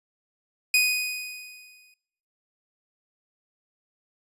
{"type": "tone with exponential decay", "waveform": "sawtooth", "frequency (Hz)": 2489, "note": "D#7", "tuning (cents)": 0, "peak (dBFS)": -13, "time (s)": [0.74, 1.94], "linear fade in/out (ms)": 2, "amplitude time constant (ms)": 260, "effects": ["noise-tail reverb RT60 0.8 s tail -22 dB re dry", "resampled to 32000 Hz"]}